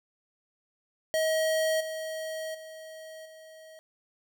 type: tone with level steps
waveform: square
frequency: 635 Hz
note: D#5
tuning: 35 cents sharp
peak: -25 / -34 / -43 / -48 dBFS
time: 1.14-3.79 s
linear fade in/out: 0 ms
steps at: 1.8 / 2.54 / 3.25 s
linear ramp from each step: 10 ms
effects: none